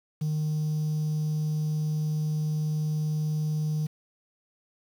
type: tone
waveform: triangle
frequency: 153.4 Hz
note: D#3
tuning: 24 cents flat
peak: -22 dBFS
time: 0.21-3.87 s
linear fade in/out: 10 ms
effects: tanh soft clip ceiling -20 dBFS + 8-bit